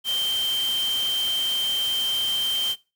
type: tone in noise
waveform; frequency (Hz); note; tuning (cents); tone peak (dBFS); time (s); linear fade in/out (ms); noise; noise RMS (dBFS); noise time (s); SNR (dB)
sine; 3136; G7; 0; -22; 0.04-2.76; 50; white; -34; 0.04-2.76; +9
effects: noise-tail reverb RT60 0.3 s tail -21 dB re dry